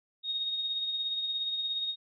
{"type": "tone with tremolo", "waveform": "sine", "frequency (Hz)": 3729, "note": "A#7", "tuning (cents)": 0, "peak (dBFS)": -28, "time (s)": [0.23, 1.96], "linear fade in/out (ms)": 50, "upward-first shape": "triangle", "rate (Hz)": 17, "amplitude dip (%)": 45, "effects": []}